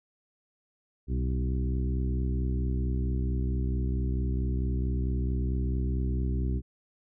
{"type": "harmonic tone with a mistuned harmonic", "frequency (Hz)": 64.5, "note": "C2", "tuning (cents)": -24, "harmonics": [1, 2, 3, 4, 5, 6], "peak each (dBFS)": [-27, -33, -37, -39, -41, -43], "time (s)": [1.07, 6.62], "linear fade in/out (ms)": 50, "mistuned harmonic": 2, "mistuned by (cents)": -58, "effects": []}